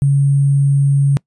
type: tone with sample-and-hold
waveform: sine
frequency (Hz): 139.8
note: C#3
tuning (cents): +15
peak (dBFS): -9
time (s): 0.02-1.17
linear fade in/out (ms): 0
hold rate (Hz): 8820
effects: noise-tail reverb RT60 0.1 s tail -24 dB re dry + resampled to 24000 Hz